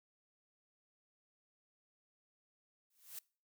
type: noise with exponential growth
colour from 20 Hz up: blue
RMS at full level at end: -43 dBFS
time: 2.9-3.19 s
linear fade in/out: 5 ms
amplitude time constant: 63 ms
effects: noise-tail reverb RT60 0.4 s tail -24 dB re dry